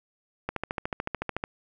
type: click train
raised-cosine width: 0.5 ms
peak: -14 dBFS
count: 14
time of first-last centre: 0.49-1.439 s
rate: 13.7 Hz
effects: none